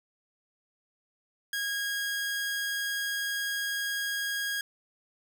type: tone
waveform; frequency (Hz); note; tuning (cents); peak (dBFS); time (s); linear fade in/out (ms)
sawtooth; 1638; G#6; -24; -26; 1.53-4.61; 2
effects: none